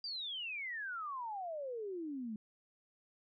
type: exponential sweep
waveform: sine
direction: down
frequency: 4810 to 207.7 Hz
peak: -39 dBFS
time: 0.04-2.36 s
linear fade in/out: 2 ms
effects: none